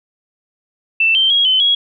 sine tone with pitch steps, 2665 / 3129 / 3292 / 3053 / 3317 Hz, E7 / G7 / G#7 / G7 / G#7, +18 / -4 / -16 / -46 / -3 cents, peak -10 dBFS, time 1-1.75 s, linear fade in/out 5 ms, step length 150 ms, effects none

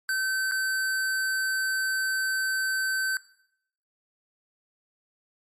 square tone with dropouts, 1540 Hz, G6, 31 cents flat, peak -25 dBFS, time 0.09-3.17 s, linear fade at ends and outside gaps 1 ms, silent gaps 0.513-0.519 s, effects noise-tail reverb RT60 0.7 s tail -19 dB re dry + MP3 64 kbps

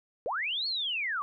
sine linear two-way sweep, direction up then down, 422.2 to 4435 to 1093 Hz, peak -29 dBFS, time 0.26-1.22 s, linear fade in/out 0 ms, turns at 0.67 s, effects none

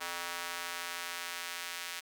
square tone with high-pass filter sweep, 86.7 Hz, F2, 12 cents flat, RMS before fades -40 dBFS, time 0-2.01 s, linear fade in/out 20 ms, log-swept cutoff 1100 to 2000 Hz, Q 0.85, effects none

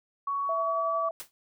sine tone with pitch glide, 1119 to 1147.1 Hz, C#6 to D6, +16 to -41 cents, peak -27 dBFS, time 0.27-1.09 s, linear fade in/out 5 ms, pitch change +43 cents, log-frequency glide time 0.4-0.89 s
sine tone with tremolo, 659.3 Hz, E5, in tune, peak -28 dBFS, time 0.49-1.11 s, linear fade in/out 2 ms, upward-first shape sine, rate 11 Hz, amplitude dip 30%
white noise with exponential decay, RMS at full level -36 dBFS, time 1.2-1.31 s, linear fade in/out 0 ms, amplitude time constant 23 ms
effects none

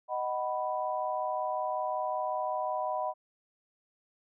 sine chord, B major, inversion first, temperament equal with one note detuned, 622.3 / 747.7 / 987.8 Hz, D#5 / F#5 / B5, 0 / +18 / 0 cents, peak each -34 dBFS, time 0.08-3.14 s, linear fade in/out 50 ms, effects none

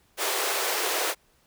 pink high-pass noise, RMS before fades -27 dBFS, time 0.17-1.15 s, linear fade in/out 50 ms, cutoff 370 Hz, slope 48 dB/octave, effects pink hiss -64 dBFS RMS until 1.46 s

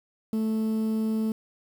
triangle tone pair together, 219.6 / 439.2 Hz, A3 / A4, -3 / -3 cents, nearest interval octave, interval 1200 cents, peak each -20 / -31 dBFS, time 0.33-1.32 s, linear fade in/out 2 ms, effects tanh soft clip ceiling -21 dBFS + 8-bit

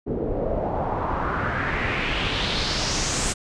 pink noise with low-pass filter sweep, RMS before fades -25 dBFS, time 0.06-3.34 s, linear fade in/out 20 ms, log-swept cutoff 400 to 8400 Hz, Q 2.9, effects resampled to 22050 Hz

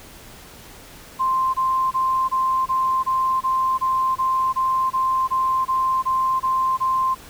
sine tone bursts, 1046.5 Hz, C6, in tune, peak -17 dBFS, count 16, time 1.19-7.15 s, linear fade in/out 20 ms, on 350 ms, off 24 ms, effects pink hiss -43 dBFS RMS until 7.29 s

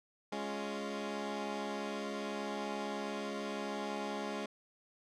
15% pulse chord, Db major, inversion second, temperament equal, 207.7 / 277.2 / 349.2 Hz, Ab3 / Db4 / F4, 0 / 0 / 0 cents, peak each -33 / -36 / -39 dBFS, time 0.32-4.46 s, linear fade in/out 5 ms, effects low-pass 6000 Hz 12 dB/octave

